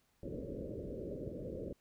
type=low-pass noise; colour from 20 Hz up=white; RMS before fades=-43 dBFS; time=0.23-1.73 s; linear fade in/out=2 ms; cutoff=580 Hz; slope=96 dB/octave; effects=pink hiss -75 dBFS RMS until 1.8 s